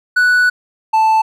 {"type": "tone pair in turn", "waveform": "triangle", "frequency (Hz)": [1480, 880], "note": ["F#6", "A5"], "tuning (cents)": [0, 0], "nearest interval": "major sixth", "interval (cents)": 900, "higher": "first", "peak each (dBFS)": -7, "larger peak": "neither", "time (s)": [[0.16, 0.5], [0.93, 1.22]], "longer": "first", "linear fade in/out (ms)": 10, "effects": []}